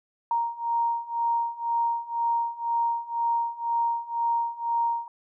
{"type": "beating tone pair", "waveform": "sine", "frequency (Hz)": [932.3, 934.3], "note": ["A#5", "A#5"], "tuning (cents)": [0, 4], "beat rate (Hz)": 2, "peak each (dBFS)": [-28, -26], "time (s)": [0.31, 5.08], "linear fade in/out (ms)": 2, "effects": []}